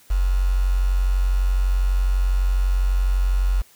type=tone with quantisation; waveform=sine; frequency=46 Hz; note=F#1; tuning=9 cents flat; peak=-16 dBFS; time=0.1-3.62 s; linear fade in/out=10 ms; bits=6; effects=white hiss -53 dBFS RMS until 3.75 s